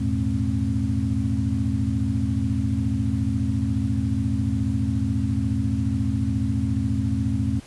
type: tone cluster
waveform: sine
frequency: 82.7 / 105 / 119.3 / 214.6 / 266.9 Hz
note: E2 / G#2 / A#2 / A3 / C4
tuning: +6 / +19 / +41 / -43 / +35 cents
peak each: -27 dBFS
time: 0-7.6 s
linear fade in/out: 10 ms
effects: pink hiss -47 dBFS RMS until 7.66 s + resampled to 24000 Hz